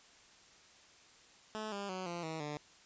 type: tone with pitch steps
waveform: 10% pulse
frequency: 216.1 / 200.5 / 185.97 / 172.51 / 160.03 / 148.46 Hz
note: A3 / G3 / F#3 / F3 / D#3 / D3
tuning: -31 / +39 / +9 / -21 / +49 / +19 cents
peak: -31 dBFS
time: 1.55-2.57 s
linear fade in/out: 0 ms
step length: 170 ms
effects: white hiss -61 dBFS RMS until 2.85 s + resampled to 16000 Hz